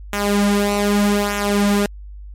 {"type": "tone with flanger", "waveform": "sawtooth", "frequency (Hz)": 204, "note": "G#3", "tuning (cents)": -31, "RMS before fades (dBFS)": -17, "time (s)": [0.13, 1.86], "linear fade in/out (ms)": 2, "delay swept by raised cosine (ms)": [0.21, 4.31], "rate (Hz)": 0.82, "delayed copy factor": -0.7, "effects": ["added 50 Hz sine -32 dBFS peak until 2.34 s", "MP3 64 kbps"]}